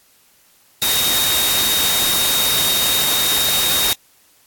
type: tone in noise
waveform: sine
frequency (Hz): 3729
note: A#7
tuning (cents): 0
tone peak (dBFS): -18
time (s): 0.82-3.93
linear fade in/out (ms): 0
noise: white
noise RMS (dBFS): -18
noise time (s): 0.82-3.93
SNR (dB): -3
effects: white hiss -54 dBFS RMS until 4.46 s + AAC 64 kbps